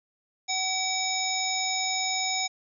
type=harmonic tone with a mistuned harmonic; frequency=755 Hz; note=F#5; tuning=35 cents sharp; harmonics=1 / 3 / 5 / 7 / 9; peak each=-32 / -32 / -32 / -32 / -32 dBFS; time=0.48-2.48 s; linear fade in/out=20 ms; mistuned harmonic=3; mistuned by=+16 cents; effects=none